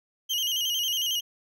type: tone with vibrato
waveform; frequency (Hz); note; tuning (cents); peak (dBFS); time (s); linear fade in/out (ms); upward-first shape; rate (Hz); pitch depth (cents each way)
35% pulse; 3013; F#7; +31; -23; 0.29-1.21; 20; square; 11; 70
effects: none